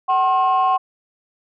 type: tone pair together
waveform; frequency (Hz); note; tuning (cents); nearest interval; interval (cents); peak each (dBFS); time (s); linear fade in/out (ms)
sine; 755 / 1070.3; F#5 / C6; +35 / +39; tritone; 604; -15; 0.08-0.78; 20
effects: tanh soft clip ceiling -10 dBFS